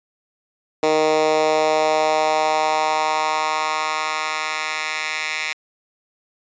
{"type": "tone with high-pass filter sweep", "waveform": "10% pulse", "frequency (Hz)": 155.56, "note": "D#3", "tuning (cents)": 0, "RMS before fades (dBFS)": -20, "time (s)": [0.83, 5.53], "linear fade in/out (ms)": 2, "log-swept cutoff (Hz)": [430, 2000], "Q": 2, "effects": ["resampled to 16000 Hz"]}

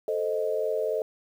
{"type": "chord", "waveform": "sine", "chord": "A diminished", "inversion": "none", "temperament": "equal", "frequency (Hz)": [440, 523.3, 622.3], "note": ["A4", "C5", "Eb5"], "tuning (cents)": [0, 0, 0], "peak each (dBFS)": [-28, -31, -29], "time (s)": [0.08, 1.02], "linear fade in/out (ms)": 2, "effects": ["9-bit"]}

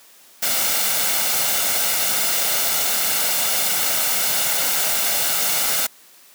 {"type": "noise with comb filter", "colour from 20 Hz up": "white", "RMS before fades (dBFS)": -20, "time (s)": [0.42, 5.87], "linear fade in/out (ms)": 10, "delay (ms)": 1.4, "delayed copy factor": 0.5, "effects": ["white hiss -49 dBFS RMS until 6.34 s", "high-pass 200 Hz 12 dB/octave"]}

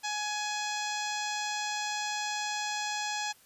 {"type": "harmonic tone", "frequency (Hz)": 839, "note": "G#5", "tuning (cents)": 17, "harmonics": [1, 2, 3, 4, 5, 6, 7, 8, 9], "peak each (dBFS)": [-35, -38, -40, -41, -42, -43, -43, -44, -45], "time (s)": [0.03, 3.33], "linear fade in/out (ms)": 20, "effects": ["white hiss -60 dBFS RMS until 3.45 s", "resampled to 32000 Hz"]}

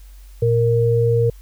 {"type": "tone pair together", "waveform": "sine", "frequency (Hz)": [116.54, 466.2], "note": ["A#2", "A#4"], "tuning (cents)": [0, 0], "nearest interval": "2 octaves", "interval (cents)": 2400, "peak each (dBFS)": -16, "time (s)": [0.42, 1.3], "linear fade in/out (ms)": 5, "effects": ["added 47 Hz sine -38 dBFS peak until 1.41 s", "white hiss -54 dBFS RMS until 1.41 s"]}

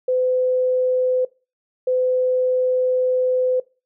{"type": "tone pair in turn", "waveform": "sine", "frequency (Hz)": [508, 508], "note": ["B4", "B4"], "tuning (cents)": [49, 49], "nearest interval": "unison", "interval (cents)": 0, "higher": "neither", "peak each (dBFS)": -16, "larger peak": "neither", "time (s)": [[0.08, 1.25], [1.87, 3.6]], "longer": "second", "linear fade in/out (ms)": 5, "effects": ["noise-tail reverb RT60 0.3 s tail -21 dB re dry"]}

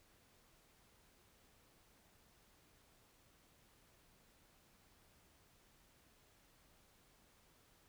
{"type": "silence", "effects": ["pink hiss -70 dBFS RMS until 7.88 s"]}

